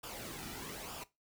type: noise with flanger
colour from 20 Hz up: pink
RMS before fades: -45 dBFS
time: 0.03-1.04 s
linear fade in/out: 10 ms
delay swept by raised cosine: 0.48 to 1.88 ms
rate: 1.1 Hz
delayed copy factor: -0.6
effects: noise-tail reverb RT60 0.2 s tail -17 dB re dry